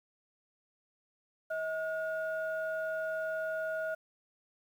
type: tone pair together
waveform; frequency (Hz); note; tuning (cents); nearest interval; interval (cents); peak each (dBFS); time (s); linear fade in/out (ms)
sine; 638 / 1438.1; D#5 / F#6; +43 / -50; octave + major second; 1407; -33 / -37; 1.5-3.95; 10
effects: tanh soft clip ceiling -25 dBFS + 10-bit